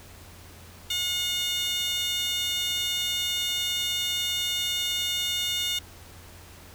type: tone with high-pass filter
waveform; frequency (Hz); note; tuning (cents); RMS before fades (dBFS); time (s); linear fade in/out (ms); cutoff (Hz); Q
15% pulse; 721; F#5; -45; -28; 0.9-5.79; 5; 3500; 3.6
effects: added 87 Hz sine -49 dBFS peak until 6.74 s + pink hiss -49 dBFS RMS until 6.74 s